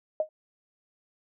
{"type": "tone with exponential decay", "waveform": "sine", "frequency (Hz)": 622, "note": "D#5", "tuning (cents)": -1, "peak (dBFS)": -19, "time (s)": [0.2, 0.29], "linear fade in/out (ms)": 2, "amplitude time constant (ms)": 19, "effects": []}